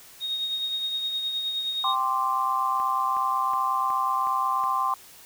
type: tone with tremolo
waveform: sine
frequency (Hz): 3729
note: A#7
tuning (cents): 0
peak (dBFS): -24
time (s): 0.2-1.96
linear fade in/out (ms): 50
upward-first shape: triangle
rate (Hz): 9.6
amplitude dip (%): 45
type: chord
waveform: sine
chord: G suspended fourth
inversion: none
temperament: equal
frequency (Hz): 784 / 1046.5 / 1174.7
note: G5 / C6 / D6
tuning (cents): 0 / 0 / 0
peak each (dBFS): -30 / -24 / -28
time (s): 1.84-4.94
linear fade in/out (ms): 2
type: click train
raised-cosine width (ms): 0.5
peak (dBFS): -27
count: 6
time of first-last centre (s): 2.8-4.638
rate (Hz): 2.72
effects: white hiss -49 dBFS RMS until 5.25 s